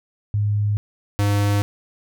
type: tone pair in turn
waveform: sine / square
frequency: 103.83 / 101.93 Hz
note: G#2 / G#2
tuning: 0 / -32 cents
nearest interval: unison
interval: 32 cents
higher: first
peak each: -17 dBFS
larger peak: neither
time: 0.34-0.77 / 1.19-1.62 s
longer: neither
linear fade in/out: 0 ms
effects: none